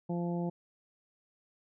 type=harmonic tone; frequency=173 Hz; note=F3; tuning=16 cents flat; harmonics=1 / 2 / 3 / 4 / 5; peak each=-32 / -38 / -42 / -44 / -46 dBFS; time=0.09-0.5 s; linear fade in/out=10 ms; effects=none